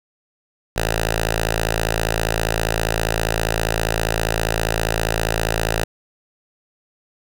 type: tone with notch filter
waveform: 5% pulse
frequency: 55 Hz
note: A1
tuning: in tune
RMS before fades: -21 dBFS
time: 0.76-5.84 s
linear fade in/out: 5 ms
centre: 250 Hz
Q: 0.6
effects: none